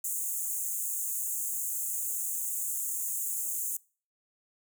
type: high-pass noise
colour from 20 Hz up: pink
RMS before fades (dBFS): -33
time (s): 0.04-3.77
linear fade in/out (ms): 5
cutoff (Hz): 6600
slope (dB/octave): 96
effects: noise-tail reverb RT60 0.4 s tail -24 dB re dry